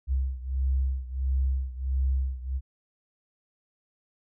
sine beating tone pair, 65.41 / 66.91 Hz, C2 / C2, 0 / +39 cents, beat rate 1.5 Hz, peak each -26 / -29 dBFS, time 0.07-2.61 s, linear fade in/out 50 ms, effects none

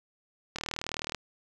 click train, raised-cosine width 0.2 ms, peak -16 dBFS, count 24, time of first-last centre 0.56-1.147 s, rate 39.2 Hz, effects none

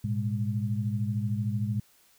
sine tone cluster, 108.1 / 121.3 / 204.5 Hz, A2 / B2 / G#3, -30 / -31 / -26 cents, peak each -29 / -32 / -32 dBFS, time 0.04-1.8 s, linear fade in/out 5 ms, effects white hiss -62 dBFS RMS until 2.18 s

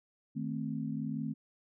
sine chord, A diminished, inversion second, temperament equal, 155.56 / 220 / 261.6 Hz, Eb3 / A3 / C4, 0 / 0 / 0 cents, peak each -38 / -37 / -38 dBFS, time 0.35-1.34 s, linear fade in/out 20 ms, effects none

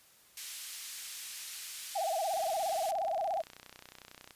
white band-pass noise, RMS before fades -44 dBFS, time 0.37-2.91 s, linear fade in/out 2 ms, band 2200 to 11000 Hz, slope 12 dB/octave
sine tone with vibrato, 718 Hz, F5, 48 cents sharp, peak -30 dBFS, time 1.95-3.42 s, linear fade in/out 10 ms, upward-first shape sine, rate 17 Hz, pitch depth 210 cents each way
click train, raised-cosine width 0.2 ms, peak -31 dBFS, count 62, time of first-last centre 2.34-4.308 s, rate 31 Hz
effects white hiss -62 dBFS RMS until 4.35 s + resampled to 32000 Hz

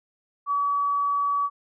sine tone, 1140 Hz, C#6, 48 cents sharp, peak -21 dBFS, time 0.46-1.5 s, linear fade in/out 50 ms, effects none

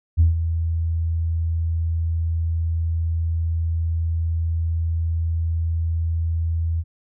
sine tone with ADSR envelope, 82.41 Hz, E2, in tune, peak -9 dBFS, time 0.17-6.84 s, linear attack 31 ms, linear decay 140 ms, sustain -10 dB, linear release 45 ms, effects tanh soft clip ceiling -7 dBFS

